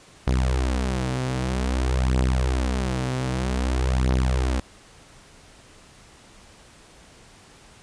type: beating tone pair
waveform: sawtooth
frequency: 63.7 / 64.22 Hz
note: C2 / C2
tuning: -46 / -32 cents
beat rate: 0.52 Hz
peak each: -19 / -21 dBFS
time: 0.27-4.6 s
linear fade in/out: 5 ms
effects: pink hiss -50 dBFS RMS until 7.82 s + resampled to 22050 Hz